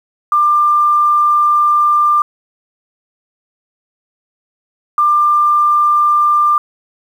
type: tone bursts at uneven times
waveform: sine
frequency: 1192 Hz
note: D6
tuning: 25 cents sharp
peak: -8 dBFS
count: 2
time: 0.32-2.22 / 4.98-6.58 s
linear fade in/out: 2 ms
effects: 7-bit